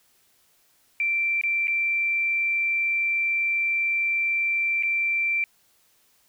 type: tone with dropouts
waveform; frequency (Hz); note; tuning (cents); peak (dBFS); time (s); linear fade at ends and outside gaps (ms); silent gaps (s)
sine; 2349; D7; 0; -21; 1-5.44; 1; 1.413-1.436 / 1.672-1.68 / 4.826-4.833
effects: white hiss -63 dBFS RMS until 6.28 s